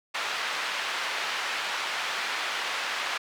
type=band-pass noise; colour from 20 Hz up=pink; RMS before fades=-31 dBFS; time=0.14-3.18 s; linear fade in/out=10 ms; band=1100 to 3600 Hz; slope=12 dB/octave; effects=none

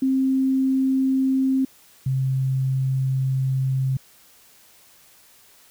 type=tone pair in turn; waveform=sine; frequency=264.8 / 132.4 Hz; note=C4 / C3; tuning=+21 / +21 cents; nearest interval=octave; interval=1200 cents; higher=first; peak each=-17 / -19 dBFS; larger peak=first; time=0.02-1.65 / 2.06-3.97 s; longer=second; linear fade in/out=5 ms; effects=white hiss -53 dBFS RMS until 5.7 s

